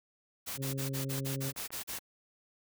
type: noise bursts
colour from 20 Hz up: white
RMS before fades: -39 dBFS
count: 10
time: 0.46-1.993 s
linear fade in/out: 20 ms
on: 120 ms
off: 37 ms
type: harmonic tone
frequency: 135.3 Hz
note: C#3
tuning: 42 cents flat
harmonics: 1 / 2 / 3 / 4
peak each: -35 / -41 / -45 / -47 dBFS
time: 0.56-1.53 s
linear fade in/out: 50 ms
type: clicks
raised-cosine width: 0.5 ms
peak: -33 dBFS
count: 7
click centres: 1 / 1.181 / 1.563 / 1.599 / 1.705 / 1.934 / 1.986 s
effects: none